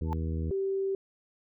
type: harmonic tone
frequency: 80.4 Hz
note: E2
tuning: 43 cents flat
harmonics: 1 / 2 / 3 / 4 / 5 / 6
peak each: -30 / -36 / -40 / -42 / -44 / -46 dBFS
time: 0.01-0.51 s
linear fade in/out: 5 ms
type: tone with exponential growth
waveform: sine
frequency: 880 Hz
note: A5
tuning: in tune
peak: -28 dBFS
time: 0.04-0.13 s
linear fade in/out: 0 ms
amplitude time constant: 19 ms
type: tone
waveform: sine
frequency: 388.3 Hz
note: G4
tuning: 16 cents flat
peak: -27 dBFS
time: 0.51-0.95 s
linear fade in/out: 2 ms
effects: none